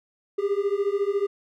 triangle beating tone pair, 394.6 / 408.6 Hz, G4 / G#4, +11 / -28 cents, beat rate 14 Hz, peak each -23 dBFS, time 0.38-1.27 s, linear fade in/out 10 ms, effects none

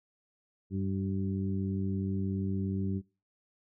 harmonic tone with a mistuned harmonic, 97 Hz, G2, 18 cents flat, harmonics 1 / 2 / 3 / 4, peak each -33 / -33 / -39 / -42 dBFS, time 0.7-3.02 s, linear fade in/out 50 ms, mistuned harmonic 4, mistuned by -20 cents, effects noise-tail reverb RT60 0.3 s tail -22 dB re dry

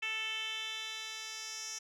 10% pulse tone with band-pass filter sweep, 440 Hz, A4, in tune, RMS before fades -40 dBFS, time 0.02-1.79 s, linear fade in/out 10 ms, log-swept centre 2700 to 5600 Hz, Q 4.2, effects none

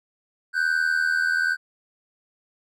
triangle tone pair together, 1487.3 / 1568 Hz, F#6 / G6, +9 / 0 cents, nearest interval minor second, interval 91 cents, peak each -21 dBFS, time 0.53-1.57 s, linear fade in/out 50 ms, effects none

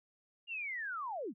sine linear sweep, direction down, 2850 to 164.81 Hz, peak -37 dBFS, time 0.47-1.34 s, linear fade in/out 50 ms, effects none

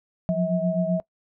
sine tone cluster, 174.1 / 181.9 / 643 Hz, F3 / F#3 / E5, -5 / -29 / -43 cents, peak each -25 dBFS, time 0.29-1 s, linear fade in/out 0 ms, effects noise-tail reverb RT60 0.1 s tail -20 dB re dry

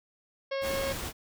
harmonic tone, 545 Hz, C#5, 29 cents flat, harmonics 1 / 2 / 3 / 4 / 5 / 6 / 7 / 8 / 9 / 10, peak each -30 / -41 / -43 / -42 / -48 / -46 / -53 / -49 / -53 / -52 dBFS, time 0.51-0.93 s, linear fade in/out 10 ms
pink noise, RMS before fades -36 dBFS, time 0.61-1.13 s, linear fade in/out 50 ms
effects none

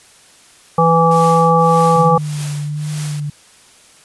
harmonic tone, 165.5 Hz, E3, 7 cents sharp, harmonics 1 / 3 / 5 / 7, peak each -14 / -14 / -14 / -14 dBFS, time 0.78-2.18 s, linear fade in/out 5 ms
white noise with tremolo, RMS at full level -28 dBFS, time 1.11-3.2 s, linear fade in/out 2 ms, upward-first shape triangle, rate 1.7 Hz, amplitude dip 100%
sine tone with vibrato, 148.9 Hz, D3, 24 cents sharp, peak -19 dBFS, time 1.96-3.3 s, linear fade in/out 5 ms, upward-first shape sine, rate 1.3 Hz, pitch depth 27 cents each way
effects white hiss -46 dBFS RMS until 4.04 s + resampled to 24000 Hz

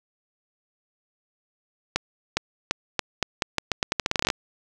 accelerating click train, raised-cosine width 0.2 ms, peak -4 dBFS, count 20, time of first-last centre 1.96-4.302 s, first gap 410 ms, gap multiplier 0.83, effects none

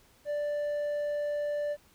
sine tone with hard clipping, 587.3 Hz, D5, in tune, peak -30 dBFS, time 0.25-1.77 s, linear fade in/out 50 ms, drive 3 dB, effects pink hiss -62 dBFS RMS until 1.94 s

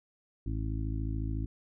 harmonic tone, 53.9 Hz, A1, 35 cents flat, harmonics 1 / 2 / 3 / 4 / 5 / 6, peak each -33 / -35 / -46 / -48 / -41 / -44 dBFS, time 0.46-1.46 s, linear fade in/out 5 ms, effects none

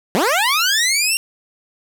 15% pulse linear sweep, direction up, 165.5 to 2796 Hz, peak -8 dBFS, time 0.15-1.17 s, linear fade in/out 0 ms, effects none

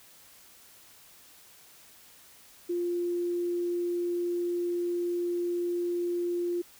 sine tone, 349.2 Hz, F4, in tune, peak -27 dBFS, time 2.69-6.62 s, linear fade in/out 10 ms, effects white hiss -55 dBFS RMS until 6.79 s

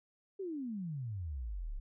sine exponential sweep, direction down, 404.3 to 30.92 Hz, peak -37 dBFS, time 0.39-1.8 s, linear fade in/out 10 ms, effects none

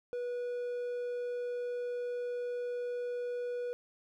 triangle tone, 487.6 Hz, B4, 22 cents flat, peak -32 dBFS, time 0.13-3.73 s, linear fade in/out 0 ms, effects none

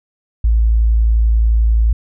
sine tone, 55.7 Hz, A1, 22 cents sharp, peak -9 dBFS, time 0.44-1.93 s, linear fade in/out 5 ms, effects none

